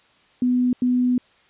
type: tone bursts at uneven times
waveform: sine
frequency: 248.7 Hz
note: B3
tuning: 12 cents sharp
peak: -16 dBFS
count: 2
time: 0.42-0.73 / 0.82-1.18 s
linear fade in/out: 2 ms
effects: white hiss -57 dBFS RMS until 1.49 s + resampled to 8000 Hz